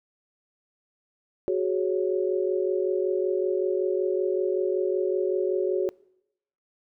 sine chord, F# suspended second, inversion none, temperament equal, 370 / 415.3 / 554.4 Hz, F#4 / G#4 / C#5, 0 / 0 / 0 cents, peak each -24 / -28 / -30 dBFS, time 1.48-5.89 s, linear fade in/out 0 ms, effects noise-tail reverb RT60 0.8 s tail -24 dB re dry

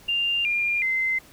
sine tone with pitch steps, 2794 / 2404 / 2069 Hz, F7 / D7 / C7, 0 / +40 / -20 cents, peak -21 dBFS, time 0.08-1.19 s, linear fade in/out 10 ms, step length 370 ms, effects pink hiss -51 dBFS RMS until 1.32 s

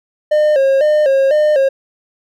triangle tone with vibrato, 572 Hz, D5, 46 cents flat, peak -7 dBFS, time 0.31-1.69 s, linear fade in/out 10 ms, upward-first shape square, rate 2 Hz, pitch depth 98 cents each way, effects none

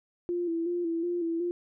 sine tone with vibrato, 340.9 Hz, F4, 42 cents flat, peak -27 dBFS, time 0.29-1.51 s, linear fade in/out 0 ms, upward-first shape square, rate 2.7 Hz, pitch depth 45 cents each way, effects none

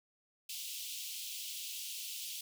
pink high-pass noise, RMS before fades -43 dBFS, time 0.49-2.41 s, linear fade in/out 5 ms, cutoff 2700 Hz, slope 48 dB/octave, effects none

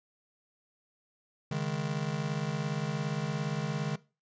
square chord, C# suspended second, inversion none, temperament just, 138.59 / 155.92 / 207.9 Hz, C#3 / D#3 / G#3, 0 / +4 / +2 cents, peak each -36 / -34 / -38 dBFS, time 1.51-3.96 s, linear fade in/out 5 ms, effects noise-tail reverb RT60 0.3 s tail -19 dB re dry + resampled to 16000 Hz

